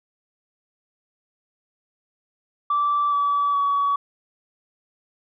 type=tone with pitch steps; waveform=sine; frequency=1164 / 1148 / 1132.2 Hz; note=D6 / D6 / C#6; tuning=-16 / -40 / +36 cents; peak=-17 dBFS; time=2.7-3.96 s; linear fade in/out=5 ms; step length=420 ms; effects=tanh soft clip ceiling -14 dBFS

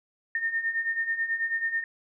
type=beating tone pair; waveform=sine; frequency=1817 / 1826.2 Hz; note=A#6 / A#6; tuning=-45 / -36 cents; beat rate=9.2 Hz; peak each=-32 / -27 dBFS; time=0.35-1.84 s; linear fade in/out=2 ms; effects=none

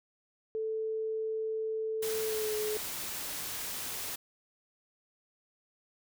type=tone with pitch glide; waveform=sine; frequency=440 to 426.7 Hz; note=A4 to G#4; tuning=0 to +47 cents; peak=-31 dBFS; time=0.55-2.77 s; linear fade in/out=0 ms; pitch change=-53 cents; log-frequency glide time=2.22-2.54 s
type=noise; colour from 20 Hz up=white; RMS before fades=-38 dBFS; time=2.02-4.16 s; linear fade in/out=10 ms
effects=none

